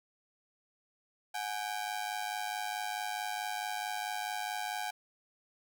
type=ring-modulated tone; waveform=sawtooth; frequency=784 Hz; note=G5; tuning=in tune; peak=-28 dBFS; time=1.34-4.91 s; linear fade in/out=10 ms; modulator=52.3 Hz; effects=none